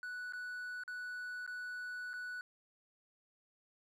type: tone with dropouts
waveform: triangle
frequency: 1480 Hz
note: F#6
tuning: in tune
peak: -39 dBFS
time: 0.03-2.41 s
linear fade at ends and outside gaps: 1 ms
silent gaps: 0.324-0.334 / 0.836-0.878 / 1.464-1.476 / 2.133-2.138 s
effects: none